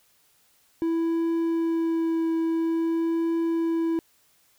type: tone with vibrato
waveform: triangle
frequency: 329.6 Hz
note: E4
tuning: in tune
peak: -20 dBFS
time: 0.82-3.99 s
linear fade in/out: 0 ms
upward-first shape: triangle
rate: 0.49 Hz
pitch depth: 13 cents each way
effects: white hiss -63 dBFS RMS until 4.58 s